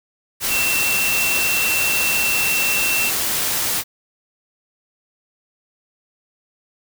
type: tone in noise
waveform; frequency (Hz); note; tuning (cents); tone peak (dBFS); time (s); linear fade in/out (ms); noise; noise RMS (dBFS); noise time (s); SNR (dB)
sine; 2697; E7; +39; -19; 0.48-3.12; 50; white; -21; 0.4-3.84; -1
effects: none